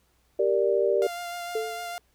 sine chord, G minor, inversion none, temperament equal, 392 / 466.2 / 587.3 Hz, G4 / Bb4 / D5, 0 / 0 / 0 cents, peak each -24 / -25 / -25 dBFS, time 0.39-1.07 s, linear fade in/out 5 ms
sawtooth tone with vibrato, 698.5 Hz, F5, in tune, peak -29 dBFS, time 1.02-1.98 s, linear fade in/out 0 ms, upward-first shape sine, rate 6.6 Hz, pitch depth 15 cents each way
sine tone with exponential decay, 440 Hz, A4, in tune, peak -23 dBFS, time 1.55-2 s, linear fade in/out 5 ms, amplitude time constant 96 ms
effects added 60 Hz sine -68 dBFS peak until 2.14 s + pink hiss -68 dBFS RMS until 2.14 s

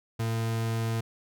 40% pulse tone, 113.4 Hz, A#2, 47 cents flat, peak -26 dBFS, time 0.19-1.01 s, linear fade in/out 10 ms, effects none

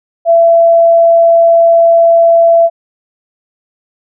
sine tone, 671 Hz, E5, 31 cents sharp, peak -3 dBFS, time 0.25-2.7 s, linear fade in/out 50 ms, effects none

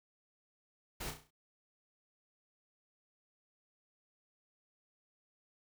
pink noise with echo, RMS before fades -41 dBFS, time 1-1.11 s, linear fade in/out 10 ms, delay 33 ms, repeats 6, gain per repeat -6 dB, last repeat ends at 1.308 s, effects none

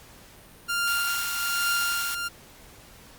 sawtooth tone with tremolo, 1396 Hz, F6, 1 cent flat, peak -19 dBFS, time 0.68-2.29 s, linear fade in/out 20 ms, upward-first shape triangle, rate 1.2 Hz, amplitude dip 60%
white high-pass noise, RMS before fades -33 dBFS, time 0.87-2.15 s, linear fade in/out 5 ms, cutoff 740 Hz, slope 96 dB/octave
effects pink hiss -50 dBFS RMS until 3.18 s + Opus 48 kbps

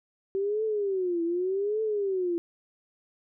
sine tone with vibrato, 383.4 Hz, G4, 38 cents flat, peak -25 dBFS, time 0.35-2.38 s, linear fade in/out 0 ms, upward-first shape triangle, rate 0.85 Hz, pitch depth 250 cents each way, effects none

